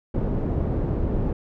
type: low-pass noise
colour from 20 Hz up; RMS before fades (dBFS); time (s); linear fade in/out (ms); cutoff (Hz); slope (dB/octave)
pink; -24; 0.14-1.33; 5; 420; 12
effects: none